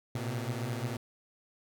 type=tone cluster; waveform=sawtooth; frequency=114.4 / 123 / 128.7 Hz; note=A#2 / B2 / C3; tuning=-32 / -7 / -28 cents; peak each=-32 / -35 / -34 dBFS; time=0.15-0.97 s; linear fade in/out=5 ms; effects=none